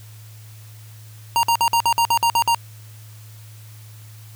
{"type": "tone bursts", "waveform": "square", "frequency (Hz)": 932.3, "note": "A#5", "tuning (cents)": 0, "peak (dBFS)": -15, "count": 10, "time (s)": [1.36, 2.547], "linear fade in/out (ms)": 0, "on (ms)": 71, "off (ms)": 53, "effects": ["added 108 Hz sine -39 dBFS peak until 4.35 s", "white hiss -49 dBFS RMS until 4.35 s"]}